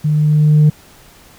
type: tone with level ramp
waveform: sine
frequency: 151.4 Hz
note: D#3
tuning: 47 cents flat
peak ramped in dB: -11 to -3 dBFS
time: 0.04-0.7 s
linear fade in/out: 10 ms
effects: tanh soft clip ceiling -4 dBFS + pink hiss -44 dBFS RMS until 1.38 s